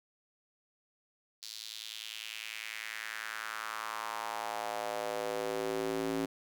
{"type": "tone with high-pass filter sweep", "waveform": "square", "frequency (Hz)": 55, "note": "A1", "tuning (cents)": 0, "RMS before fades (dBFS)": -38, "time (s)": [1.42, 6.26], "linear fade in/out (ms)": 10, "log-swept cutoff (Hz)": [4500, 290], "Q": 2.8, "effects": []}